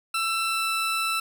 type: tone with pitch glide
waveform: 20% pulse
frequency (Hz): 1336 to 1326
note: E6 to E6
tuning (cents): +23 to +10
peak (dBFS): -19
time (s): 0.14-1.2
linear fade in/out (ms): 5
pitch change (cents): -13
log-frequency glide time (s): 0.44-0.71
effects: 8-bit